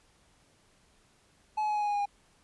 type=tone with pitch steps; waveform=triangle; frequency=856 / 849.6 / 843.2 / 836.9 / 830.7 / 824.5 / 818.3 / 812.2 Hz; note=A5 / G#5 / G#5 / G#5 / G#5 / G#5 / G#5 / G#5; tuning=-48 / +39 / +26 / +13 / 0 / -13 / -26 / -39 cents; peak=-25 dBFS; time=1.57-2.058 s; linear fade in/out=10 ms; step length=61 ms; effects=pink hiss -65 dBFS RMS until 2.43 s + resampled to 24000 Hz